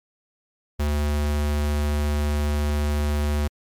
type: tone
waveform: square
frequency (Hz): 73.8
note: D2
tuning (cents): +9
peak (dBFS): -21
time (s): 0.79-3.48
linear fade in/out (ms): 10
effects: MP3 96 kbps